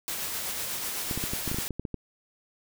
white noise with tremolo, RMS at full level -32 dBFS, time 0.08-1.68 s, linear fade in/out 0 ms, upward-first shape sine, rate 8 Hz, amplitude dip 25%
clicks, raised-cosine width 3 ms, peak -19 dBFS, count 12, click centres 1.112 / 1.176 / 1.239 / 1.335 / 1.477 / 1.515 / 1.545 / 1.586 / 1.707 / 1.796 / 1.852 / 1.943 s
effects none

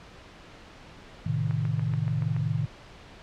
sine chord, A diminished, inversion none, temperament equal, 110 / 130.81 / 155.56 Hz, A2 / C3 / Eb3, 0 / 0 / 0 cents, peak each -29 / -30 / -28 dBFS, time 1.26-2.66 s, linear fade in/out 5 ms
click train, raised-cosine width 0.5 ms, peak -26 dBFS, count 7, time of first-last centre 1.51-2.365 s, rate 7.02 Hz
effects pink hiss -48 dBFS RMS until 3.22 s + low-pass 4000 Hz 12 dB/octave

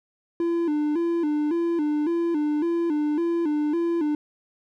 triangle tone with vibrato, 318.2 Hz, D#4, 39 cents sharp, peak -19 dBFS, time 0.4-4.15 s, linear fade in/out 2 ms, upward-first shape square, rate 1.8 Hz, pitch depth 110 cents each way, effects none

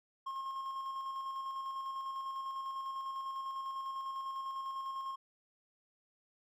triangle tone with tremolo, 1073 Hz, C6, 43 cents sharp, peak -35 dBFS, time 0.26-5.16 s, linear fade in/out 10 ms, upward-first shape square, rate 10 Hz, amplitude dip 30%, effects none

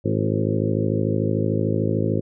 harmonic tone with a mistuned harmonic, 53.4 Hz, G#1, 49 cents sharp, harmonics 2 / 3 / 4 / 5 / 6 / 7 / 8 / 9 / 10, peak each -24 / -26 / -27 / -28 / -29 / -29 / -30 / -31 / -31 dBFS, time 0.04-2.21 s, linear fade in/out 20 ms, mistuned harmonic 7, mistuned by -33 cents, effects none

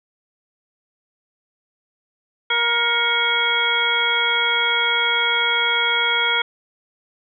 harmonic tone with a mistuned harmonic, 471.7 Hz, A#4, 20 cents sharp, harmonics 1 / 2 / 3 / 4 / 5 / 7, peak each -30 / -25 / -22 / -29 / -22 / -21 dBFS, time 2.5-6.42 s, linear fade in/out 5 ms, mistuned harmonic 5, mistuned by -110 cents, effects none

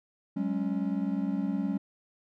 triangle chord, F# suspended second, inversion none, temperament equal with one note detuned, 188.34 / 207.7 / 277.2 Hz, F#3 / G#3 / C#4, +31 / 0 / 0 cents, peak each -30 dBFS, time 0.36-1.78 s, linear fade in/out 10 ms, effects none

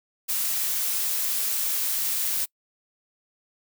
blue noise, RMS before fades -26 dBFS, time 0.28-2.46 s, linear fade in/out 20 ms, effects noise-tail reverb RT60 0.1 s tail -26 dB re dry

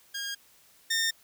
15% pulse tone pair in turn, 1622 / 1820.6 Hz, G#6 / A#6, -41 / -41 cents, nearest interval major second, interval 200 cents, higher second, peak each -26 / -19 dBFS, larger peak second, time 0.14-0.35 / 0.9-1.11 s, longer neither, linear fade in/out 10 ms, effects white hiss -60 dBFS RMS until 1.23 s

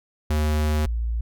square / sine tone pair in turn, 76.1 / 57.33 Hz, D#2 / A#1, -38 / -28 cents, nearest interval perfect fourth, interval 490 cents, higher first, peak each -20 / -22 dBFS, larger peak first, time 0.3-0.86 / 0.86-1.21 s, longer first, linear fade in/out 5 ms, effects none

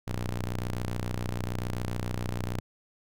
sawtooth ring-modulated tone, 61 Hz, B1, 21 cents flat, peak -23 dBFS, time 0.07-2.6 s, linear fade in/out 10 ms, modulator 44 Hz, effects none

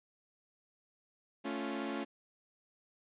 sawtooth chord, A augmented, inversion none, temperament equal with one note detuned, 220 / 278 / 349.2 Hz, A3 / C#4 / E#4, 0 / +5 / 0 cents, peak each -37 / -35 / -38 dBFS, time 1.44-2.05 s, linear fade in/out 20 ms, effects resampled to 8000 Hz

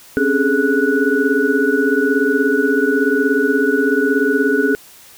sine tone cluster, 265 / 281.5 / 409.9 / 430.9 / 1473 Hz, C4 / C#4 / G#4 / A4 / F#6, +22 / +27 / -23 / -36 / -8 cents, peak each -19 dBFS, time 0.17-4.75 s, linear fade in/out 0 ms, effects white hiss -43 dBFS RMS until 5.17 s

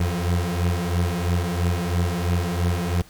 30% pulse beating tone pair, 85.8 / 88.8 Hz, F2 / F2, -30 / +29 cents, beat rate 3 Hz, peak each -21 dBFS, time 0-3.02 s, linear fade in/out 5 ms, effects pink hiss -50 dBFS RMS until 3.09 s

